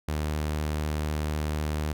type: tone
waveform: sawtooth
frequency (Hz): 76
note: D#2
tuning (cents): -40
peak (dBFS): -23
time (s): 0.08-1.93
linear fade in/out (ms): 5
effects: none